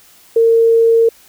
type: tone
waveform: sine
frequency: 457.3 Hz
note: A#4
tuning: 33 cents flat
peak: -7 dBFS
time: 0.36-1.09 s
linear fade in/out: 5 ms
effects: white hiss -46 dBFS RMS until 1.28 s